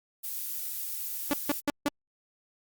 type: noise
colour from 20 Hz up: violet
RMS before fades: -35 dBFS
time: 0.23-1.61 s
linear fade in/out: 20 ms
type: tone bursts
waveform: sawtooth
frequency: 289 Hz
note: D4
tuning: 28 cents flat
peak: -20 dBFS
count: 4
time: 1.31-1.882 s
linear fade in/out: 0 ms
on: 23 ms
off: 160 ms
effects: Opus 48 kbps